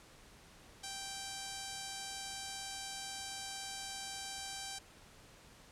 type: tone with notch filter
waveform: 5% pulse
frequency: 783 Hz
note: G5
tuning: 2 cents flat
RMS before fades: -44 dBFS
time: 0.83-4.79 s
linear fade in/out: 10 ms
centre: 2000 Hz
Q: 2
effects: pink hiss -59 dBFS RMS until 5.71 s + low-pass 10000 Hz 12 dB/octave